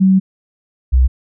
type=tone pair in turn; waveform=sine; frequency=190 / 63.75 Hz; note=F#3 / C2; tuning=+46 / -44 cents; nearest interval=octave + perfect fifth; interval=1890 cents; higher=first; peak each=-7 dBFS; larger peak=neither; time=0-0.2 / 0.92-1.08 s; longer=first; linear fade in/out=20 ms; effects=none